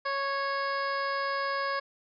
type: harmonic tone with a mistuned harmonic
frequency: 553 Hz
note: C#5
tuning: 4 cents flat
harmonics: 1 / 2 / 3 / 4 / 5 / 6 / 7 / 8 / 9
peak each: -34 / -31 / -34 / -42 / -50 / -51 / -51 / -45 / -43 dBFS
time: 0.05-1.8 s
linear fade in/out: 10 ms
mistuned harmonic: 4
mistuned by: -19 cents
effects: none